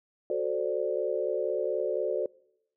sine chord, D dominant seventh, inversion first, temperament equal, 370 / 440 / 523.3 / 587.3 Hz, F#4 / A4 / C5 / D5, 0 / 0 / 0 / 0 cents, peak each -32 dBFS, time 0.3-2.26 s, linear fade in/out 2 ms, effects noise-tail reverb RT60 0.8 s tail -24 dB re dry

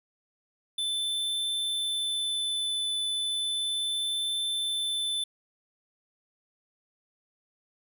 square tone with vibrato, 3520 Hz, A7, in tune, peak -28 dBFS, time 0.78-5.24 s, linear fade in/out 5 ms, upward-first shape triangle, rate 0.34 Hz, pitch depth 10 cents each way, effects none

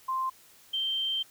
sine tone pair in turn, 1046.5 / 3136 Hz, C6 / G7, 0 / 0 cents, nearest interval octave + perfect fifth, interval 1900 cents, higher second, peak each -27 dBFS, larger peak neither, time 0.08-0.3 / 0.73-1.23 s, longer second, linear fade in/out 10 ms, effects white hiss -57 dBFS RMS until 1.3 s

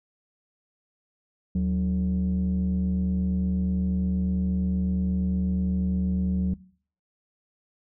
sine tone pair together, 76.58 / 185 Hz, D#2 / F#3, -27 / 0 cents, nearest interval octave + minor third, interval 1527 cents, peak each -25 / -21 dBFS, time 1.55-6.54 s, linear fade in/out 5 ms, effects noise-tail reverb RT60 0.5 s tail -21 dB re dry + tanh soft clip ceiling -19 dBFS

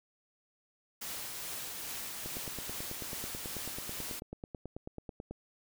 white noise with tremolo, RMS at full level -40 dBFS, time 1.01-4.2 s, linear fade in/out 10 ms, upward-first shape triangle, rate 2.4 Hz, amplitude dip 25%
click train, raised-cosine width 2 ms, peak -28 dBFS, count 29, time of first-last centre 2.26-5.31 s, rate 9.18 Hz
effects none

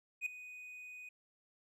triangle tone with ADSR envelope, 2489 Hz, D#7, in tune, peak -30 dBFS, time 0.21-1.09 s, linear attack 52 ms, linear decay 3 ms, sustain -16 dB, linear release 4 ms, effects none

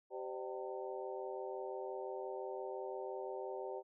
harmonic tone with a mistuned harmonic, 129 Hz, C3, 24 cents flat, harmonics 3 / 4 / 5 / 6 / 7, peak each -44 / -46 / -48 / -50 / -51 dBFS, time 0.1-3.83 s, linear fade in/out 50 ms, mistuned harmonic 5, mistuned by -120 cents, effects none

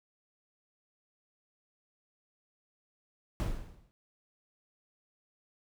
brown noise with exponential decay, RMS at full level -27 dBFS, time 3.4-3.91 s, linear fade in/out 0 ms, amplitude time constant 110 ms, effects none

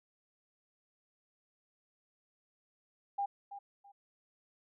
sine tone with echo, 802 Hz, G5, 39 cents sharp, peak -31 dBFS, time 3.18-3.26 s, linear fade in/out 10 ms, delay 330 ms, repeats 2, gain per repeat -12 dB, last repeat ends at 3.92 s, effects none

